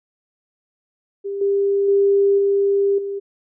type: tone with level steps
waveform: sine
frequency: 398.3 Hz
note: G4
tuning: 28 cents sharp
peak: -23 / -15 / -12 / -14 / -23 dBFS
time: 1.24-3.2 s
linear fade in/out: 20 ms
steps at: 1.41 / 1.88 / 2.38 / 2.98 s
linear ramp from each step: 5 ms
effects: none

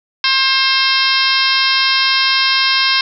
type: harmonic tone with a mistuned harmonic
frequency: 532 Hz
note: C5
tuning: 29 cents sharp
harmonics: 2 / 3 / 4 / 5 / 6 / 7 / 8 / 9 / 10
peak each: -20 / -20 / -20 / -20 / -20 / -20 / -20 / -20 / -20 dBFS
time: 0.24-3.01 s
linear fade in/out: 2 ms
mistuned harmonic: 8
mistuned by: -37 cents
effects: none

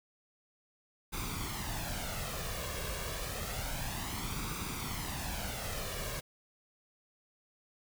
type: noise with flanger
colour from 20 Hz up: pink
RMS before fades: -38 dBFS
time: 1.12-6.21 s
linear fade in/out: 20 ms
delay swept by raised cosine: 0.82 to 1.82 ms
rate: 0.29 Hz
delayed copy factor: +0.6
effects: none

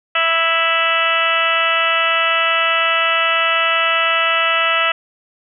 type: harmonic tone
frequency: 329.6 Hz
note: E4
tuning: in tune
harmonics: 2 / 3 / 4 / 5 / 6 / 7 / 8 / 9 / 10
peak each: -23 / -30 / -18 / -26 / -21 / -29 / -19 / -22 / -30 dBFS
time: 0.15-4.92 s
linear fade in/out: 5 ms
effects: none

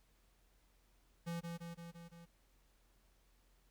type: tone with echo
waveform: square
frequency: 169.4 Hz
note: E3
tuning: 48 cents sharp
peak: -40 dBFS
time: 1.26-1.41 s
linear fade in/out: 20 ms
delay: 170 ms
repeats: 5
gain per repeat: -3 dB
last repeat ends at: 2.26 s
effects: added 44 Hz sine -70 dBFS peak until 3.7 s + pink hiss -75 dBFS RMS until 3.7 s

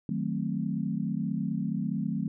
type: chord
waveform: sine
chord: D# diminished seventh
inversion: none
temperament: equal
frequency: 155.56 / 185 / 220 / 261.6 Hz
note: D#3 / F#3 / A3 / C4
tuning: 0 / 0 / 0 / 0 cents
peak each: -34 / -32 / -32 / -36 dBFS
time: 0.09-2.28 s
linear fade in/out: 2 ms
effects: none

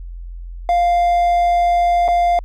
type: tone with dropouts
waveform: triangle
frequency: 698.5 Hz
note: F5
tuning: in tune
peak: -10 dBFS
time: 0.69-2.39 s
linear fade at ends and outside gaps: 1 ms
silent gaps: 2.08-2.085 s
effects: added 43 Hz sine -28 dBFS peak until 2.44 s

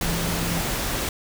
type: tone in noise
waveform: sine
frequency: 169 Hz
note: E3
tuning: 43 cents sharp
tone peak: -27 dBFS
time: 0.03-0.61 s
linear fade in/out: 2 ms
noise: pink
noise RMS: -26 dBFS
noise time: 0.01-1.09 s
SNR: -4 dB
effects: none

